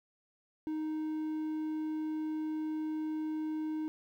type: tone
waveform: triangle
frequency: 311.1 Hz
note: D#4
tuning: in tune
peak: -31 dBFS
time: 0.67-3.88 s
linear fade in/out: 0 ms
effects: 12-bit